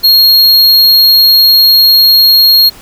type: tone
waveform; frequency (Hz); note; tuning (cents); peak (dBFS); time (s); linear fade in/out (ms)
square; 4270; C8; +34; -3; 0.03-2.7; 20
effects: pink hiss -35 dBFS RMS until 2.81 s

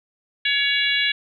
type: harmonic tone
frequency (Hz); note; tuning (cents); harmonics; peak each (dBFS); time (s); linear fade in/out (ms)
563; C#5; +27; 3 / 4 / 5 / 6 / 7; -24 / -23 / -25 / -24 / -27; 0.45-1.12; 5
effects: none

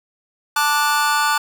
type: chord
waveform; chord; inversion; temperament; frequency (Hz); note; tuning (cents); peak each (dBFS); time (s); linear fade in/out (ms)
45% pulse; D major; second; just; 881 / 1174.7 / 1468.3; A5 / D6 / F#6; +2 / 0 / -14; -20; 0.56-1.38; 5
effects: none

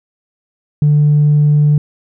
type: tone with tanh clipping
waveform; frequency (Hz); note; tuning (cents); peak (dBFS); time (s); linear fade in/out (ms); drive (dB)
triangle; 148.2; D3; +16; -7; 0.82-1.78; 2; 5
effects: none

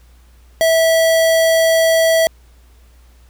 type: tone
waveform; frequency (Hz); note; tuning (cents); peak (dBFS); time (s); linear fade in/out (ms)
square; 653; E5; -17; -11; 0.61-2.27; 0
effects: added 60 Hz sine -44 dBFS peak until 3.29 s + pink hiss -55 dBFS RMS until 3.29 s

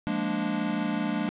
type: chord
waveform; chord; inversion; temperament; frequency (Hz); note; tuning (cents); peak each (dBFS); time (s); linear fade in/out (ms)
square; Bb dominant seventh; second; equal; 174.61 / 207.7 / 233.1 / 293.7; F3 / Ab3 / Bb3 / D4; 0 / 0 / 0 / 0; -36 / -31 / -33 / -32; 0.07-1.29; 0
effects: resampled to 8000 Hz + 10-bit

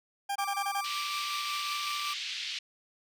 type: tone bursts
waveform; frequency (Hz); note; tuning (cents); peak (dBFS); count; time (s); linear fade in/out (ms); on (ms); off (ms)
40% pulse; 800; G5; +35; -29; 6; 0.29-0.812; 10; 67; 24
type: tone with tremolo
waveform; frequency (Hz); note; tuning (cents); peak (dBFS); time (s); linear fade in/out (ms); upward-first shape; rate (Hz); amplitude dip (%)
35% pulse; 1174.7; D6; 0; -31; 0.38-2.14; 10; triangle; 5.4; 30
type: band-pass noise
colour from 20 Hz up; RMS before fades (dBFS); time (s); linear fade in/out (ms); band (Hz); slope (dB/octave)
pink; -37; 0.84-2.59; 5; 2500 to 4800; 24
effects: none

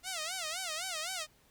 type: tone with vibrato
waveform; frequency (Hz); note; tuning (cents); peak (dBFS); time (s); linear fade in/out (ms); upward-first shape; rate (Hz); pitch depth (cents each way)
5% pulse; 686; F5; -31; -24; 0.03-1.27; 50; sine; 3.9; 190
effects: pink hiss -66 dBFS RMS until 1.5 s

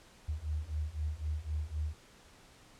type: beating tone pair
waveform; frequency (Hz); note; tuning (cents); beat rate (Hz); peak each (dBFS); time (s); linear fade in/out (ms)
sine; 74.3 / 78.2; D2 / D#2; +21 / +9; 3.9; -37 / -36; 0.28-1.94; 10
effects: pink hiss -59 dBFS RMS until 2.79 s + low-pass 9000 Hz 12 dB/octave

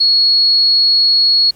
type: tone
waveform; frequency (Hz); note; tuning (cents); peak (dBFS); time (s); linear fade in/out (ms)
sine; 4338; C#8; -38; -8; 0-1.51; 10
effects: pink hiss -48 dBFS RMS until 1.55 s

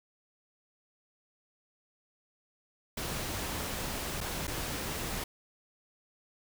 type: noise with dropouts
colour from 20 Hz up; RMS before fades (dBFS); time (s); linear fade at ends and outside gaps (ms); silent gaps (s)
pink; -36; 2.97-5.24; 5; 4.206-4.211 / 4.471-4.477
effects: none

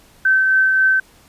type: tone with tremolo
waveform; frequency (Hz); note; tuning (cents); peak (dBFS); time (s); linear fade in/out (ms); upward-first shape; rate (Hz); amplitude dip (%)
sine; 1541; G6; -30; -10; 0.25-1; 5; triangle; 3.7; 30
effects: pink hiss -50 dBFS RMS until 1.28 s + resampled to 32000 Hz

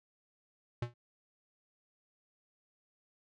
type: tone with exponential decay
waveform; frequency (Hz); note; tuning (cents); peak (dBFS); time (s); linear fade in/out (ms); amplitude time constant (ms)
square; 120; B2; -49; -31; 0.82-0.94; 5; 25
effects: low-pass 4000 Hz 12 dB/octave

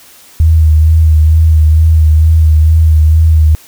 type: tone with vibrato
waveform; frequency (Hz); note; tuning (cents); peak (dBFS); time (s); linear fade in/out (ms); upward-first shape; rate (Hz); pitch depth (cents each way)
sine; 78.9; D#2; +25; -3; 0.4-3.55; 0; sine; 2.2; 34
effects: white hiss -39 dBFS RMS until 3.67 s

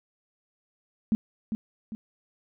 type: tone with echo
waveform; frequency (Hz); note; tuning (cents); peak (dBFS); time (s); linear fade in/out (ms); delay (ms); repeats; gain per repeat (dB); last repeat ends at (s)
sine; 218.7; A3; -10; -19; 1.12-1.15; 0; 400; 2; -7; 1.95
effects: none

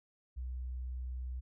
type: tone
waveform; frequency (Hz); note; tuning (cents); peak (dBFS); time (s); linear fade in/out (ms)
sine; 62.8; B1; +30; -37; 0.36-1.41; 20
effects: none

